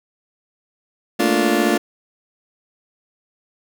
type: chord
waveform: 30% pulse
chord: Bb major seventh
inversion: third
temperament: just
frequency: 218.5 / 233.1 / 291.4 / 349.6 Hz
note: A3 / Bb3 / D4 / F4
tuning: -12 / 0 / -13 / +2 cents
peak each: -19 / -20 / -18 / -17 dBFS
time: 1.19-1.78 s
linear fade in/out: 10 ms
effects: none